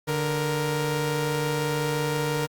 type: tone pair together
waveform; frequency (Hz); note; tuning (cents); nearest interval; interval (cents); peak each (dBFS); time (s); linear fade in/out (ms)
sawtooth; 147.4 / 468; D3 / A#4; +7 / +7; octave + minor sixth; 2000; -23; 0.07-2.47; 20
effects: Opus 48 kbps